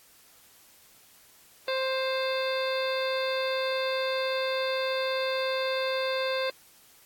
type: harmonic tone with a mistuned harmonic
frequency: 525 Hz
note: C5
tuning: 6 cents sharp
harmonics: 1 / 2 / 3 / 4 / 5 / 7 / 8 / 9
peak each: -28 / -35 / -36 / -39 / -38 / -37 / -41 / -42 dBFS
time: 1.68-6.5 s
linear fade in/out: 2 ms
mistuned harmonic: 7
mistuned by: -42 cents
effects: white hiss -57 dBFS RMS until 7.05 s + AAC 64 kbps